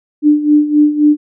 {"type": "tone with tremolo", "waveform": "sine", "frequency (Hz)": 297.8, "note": "D4", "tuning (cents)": 24, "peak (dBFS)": -4, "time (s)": [0.22, 1.17], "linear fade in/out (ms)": 50, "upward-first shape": "sine", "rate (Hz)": 3.8, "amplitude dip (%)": 75, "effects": []}